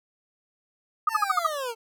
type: tone bursts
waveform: sine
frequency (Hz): 1239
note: D#6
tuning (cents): -8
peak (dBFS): -17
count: 6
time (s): 1.07-1.467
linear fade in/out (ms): 5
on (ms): 22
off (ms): 53
type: linear sweep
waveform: 25% pulse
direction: down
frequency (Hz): 925 to 440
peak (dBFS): -25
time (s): 1.08-1.75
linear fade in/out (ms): 50
effects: none